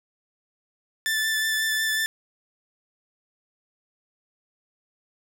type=tone with vibrato; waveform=sawtooth; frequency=1760 Hz; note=A6; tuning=in tune; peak=-19 dBFS; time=1.06-2.06 s; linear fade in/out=0 ms; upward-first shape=sine; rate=5.5 Hz; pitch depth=15 cents each way; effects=none